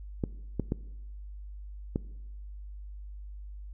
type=clicks; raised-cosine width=3 ms; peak=-15 dBFS; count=4; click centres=0.238 / 0.597 / 0.721 / 1.959 s; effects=noise-tail reverb RT60 1.0 s tail -20 dB re dry + added 50 Hz sine -40 dBFS peak until 3.73 s